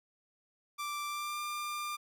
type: tone with pitch glide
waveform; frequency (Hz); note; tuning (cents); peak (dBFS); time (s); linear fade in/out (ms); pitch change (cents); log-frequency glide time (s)
sawtooth; 1174.7 to 1195.2; D6 to D6; 0 to +30; -32; 0.78-1.97; 20; +30; 1.07-1.4
effects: none